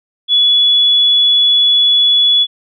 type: tone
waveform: sine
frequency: 3408 Hz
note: G#7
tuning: 44 cents sharp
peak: -7 dBFS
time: 0.28-2.47 s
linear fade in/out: 50 ms
effects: none